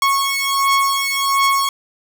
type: beating tone pair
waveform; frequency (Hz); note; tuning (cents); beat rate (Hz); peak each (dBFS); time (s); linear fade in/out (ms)
sawtooth; 1100 / 1101.4; C#6 / C#6; -14 / -11; 1.4; -14; 0.02-1.69; 2
effects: none